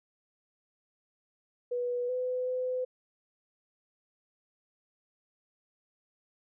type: tone with pitch steps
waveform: sine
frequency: 489 / 504 / 507 Hz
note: B4 / B4 / B4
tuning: -17 / +35 / +45 cents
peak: -29 dBFS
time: 1.71-2.85 s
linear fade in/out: 10 ms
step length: 380 ms
effects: none